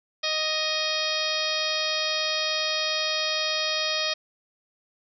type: harmonic tone with a mistuned harmonic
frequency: 622.3 Hz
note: D#5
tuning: in tune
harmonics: 1 / 2 / 3 / 4 / 5 / 6 / 7 / 8 / 9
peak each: -32 / -35 / -34 / -32 / -32 / -32 / -33 / -32 / -35 dBFS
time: 0.23-4.14 s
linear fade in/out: 10 ms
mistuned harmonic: 5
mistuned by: +61 cents
effects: none